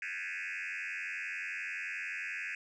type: tone with frequency modulation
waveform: sine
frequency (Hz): 2093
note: C7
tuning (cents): 0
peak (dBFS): -34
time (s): 0.02-2.55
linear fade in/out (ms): 2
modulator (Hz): 91.4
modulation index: 5.9
effects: tanh soft clip ceiling -35 dBFS